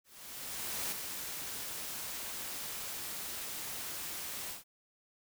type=noise with ADSR envelope; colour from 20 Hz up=white; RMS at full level=-36 dBFS; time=0.04-4.64 s; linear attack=880 ms; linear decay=6 ms; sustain=-5 dB; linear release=140 ms; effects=none